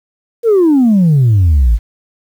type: exponential sweep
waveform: sine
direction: down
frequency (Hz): 482.3 to 49.96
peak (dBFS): -4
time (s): 0.43-1.79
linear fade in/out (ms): 50
effects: tanh soft clip ceiling -4 dBFS + 7-bit